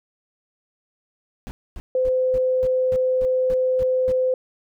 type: noise bursts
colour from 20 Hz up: brown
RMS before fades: -33 dBFS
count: 10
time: 1.47-4.12 s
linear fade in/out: 0 ms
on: 40 ms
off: 250 ms
type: tone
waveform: sine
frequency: 513 Hz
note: C5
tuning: 34 cents flat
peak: -17 dBFS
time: 1.95-4.34 s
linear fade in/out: 2 ms
effects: none